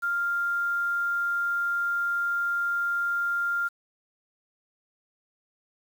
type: tone with quantisation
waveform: sine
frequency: 1396.9 Hz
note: F6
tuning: in tune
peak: -24 dBFS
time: 0.02-3.69 s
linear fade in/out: 20 ms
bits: 8
effects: none